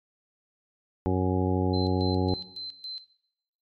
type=harmonic tone; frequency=92.5 Hz; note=F#2; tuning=in tune; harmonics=1 / 2 / 3 / 4 / 5 / 6 / 8 / 9; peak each=-27 / -29 / -29 / -29 / -33 / -37 / -38 / -35 dBFS; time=1.06-2.34 s; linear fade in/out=0 ms
type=tone with tremolo; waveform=sine; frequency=4084 Hz; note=C8; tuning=43 cents flat; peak=-34 dBFS; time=1.73-3.05 s; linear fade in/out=10 ms; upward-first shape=square; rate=3.6 Hz; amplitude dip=80%
effects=noise-tail reverb RT60 0.8 s tail -17 dB re dry + MP3 64 kbps